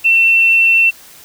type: tone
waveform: sine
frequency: 2696 Hz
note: E7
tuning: 38 cents sharp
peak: -7 dBFS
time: 0.04-0.91 s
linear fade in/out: 20 ms
effects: white hiss -40 dBFS RMS until 1.24 s